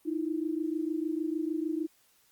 sine tone pair together, 310 / 336.6 Hz, D#4 / E4, -6 / +36 cents, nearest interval minor second, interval 142 cents, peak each -31 / -33 dBFS, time 0.05-1.87 s, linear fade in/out 20 ms, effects white hiss -66 dBFS RMS until 2.31 s + Opus 32 kbps

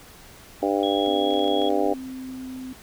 harmonic tone, 99.6 Hz, G2, 28 cents sharp, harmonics 3 / 4 / 5 / 6 / 7 / 8, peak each -25 / -26 / -27 / -28 / -28 / -29 dBFS, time 0.62-1.94 s, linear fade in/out 10 ms
sine tone, 3322 Hz, G#7, in tune, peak -29 dBFS, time 0.83-1.69 s, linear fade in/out 2 ms
clicks, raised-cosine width 0.2 ms, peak -27 dBFS, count 8, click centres 1.062 / 1.307 / 1.338 / 1.393 / 1.443 / 1.479 / 1.618 / 1.704 s
sine tone with pitch glide, 261.6 to 258 Hz, C4 to C4, 0 to -24 cents, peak -32 dBFS, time 1.07-2.73 s, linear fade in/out 2 ms, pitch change -24 cents, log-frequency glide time 1.91-2.61 s
effects pink hiss -47 dBFS RMS until 2.82 s

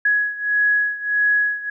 sine beating tone pair, 1674 / 1675.6 Hz, G#6 / G#6, +13 / +15 cents, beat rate 1.6 Hz, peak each -18 / -21 dBFS, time 0.05-1.7 s, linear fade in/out 5 ms, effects none

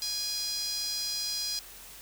sawtooth tone with high-pass filter, 825 Hz, G#5, 12 cents flat, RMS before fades -33 dBFS, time 0.02-1.59 s, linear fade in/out 0 ms, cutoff 4800 Hz, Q 4.8, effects added 44 Hz sine -58 dBFS peak until 2.01 s + white hiss -48 dBFS RMS until 2.01 s

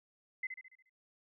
sine tone with echo, 2046 Hz, C7, 39 cents flat, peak -34 dBFS, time 0.43-0.47 s, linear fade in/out 5 ms, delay 71 ms, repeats 6, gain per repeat -6 dB, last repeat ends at 0.896 s, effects none

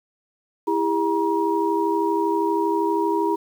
sine tone cluster, 331 / 403.6 / 952 Hz, E4 / G#4 / A#5, +7 / -49 / +36 cents, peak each -23 dBFS, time 0.67-3.36 s, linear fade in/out 10 ms, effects 8-bit

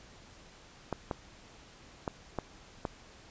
clicks, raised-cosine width 1 ms, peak -18 dBFS, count 5, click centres 0.927 / 1.112 / 2.078 / 2.387 / 2.852 s, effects pink hiss -55 dBFS RMS until 3.3 s + resampled to 16000 Hz

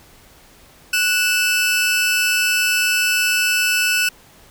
sawtooth tone pair together, 1479 / 2635 Hz, F#6 / E7, -1 / -1 cents, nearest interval minor seventh, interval 1000 cents, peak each -16 / -14 dBFS, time 0.93-4.09 s, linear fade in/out 5 ms, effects pink hiss -48 dBFS RMS until 4.5 s

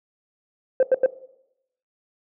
sine tone bursts, 520 Hz, C5, 11 cents flat, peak -11 dBFS, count 3, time 0.8-1.061 s, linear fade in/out 2 ms, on 29 ms, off 87 ms, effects noise-tail reverb RT60 0.8 s tail -18 dB re dry + tanh soft clip ceiling -11 dBFS

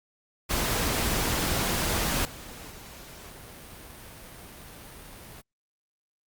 pink noise with level steps, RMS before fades -27 / -43 / -45 dBFS, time 0.49-5.42 s, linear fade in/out 20 ms, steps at 2.25 / 2.71 s, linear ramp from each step 2 ms, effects Opus 48 kbps

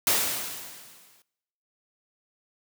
white noise with exponential decay, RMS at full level -21 dBFS, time 0.07-1.22 s, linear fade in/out 1 ms, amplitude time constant 250 ms, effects noise-tail reverb RT60 0.9 s tail -22 dB re dry + high-pass 100 Hz 12 dB/octave

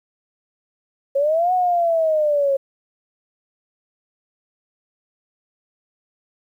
sine linear two-way sweep, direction up then down, 540 to 740 to 540 Hz, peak -15 dBFS, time 1.15-2.57 s, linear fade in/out 10 ms, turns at 1.53 s, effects 9-bit

